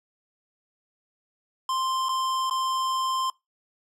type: tone with dropouts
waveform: square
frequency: 1046.5 Hz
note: C6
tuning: in tune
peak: -25 dBFS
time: 1.69-3.3 s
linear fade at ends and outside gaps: 2 ms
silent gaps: 2.086-2.091 / 2.498-2.509 s
effects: noise-tail reverb RT60 0.2 s tail -23 dB re dry + low-pass 9000 Hz 12 dB/octave